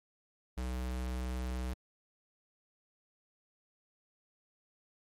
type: tone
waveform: square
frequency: 62.8 Hz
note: B1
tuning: 30 cents sharp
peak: -35 dBFS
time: 0.57-1.74 s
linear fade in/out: 10 ms
effects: MP3 64 kbps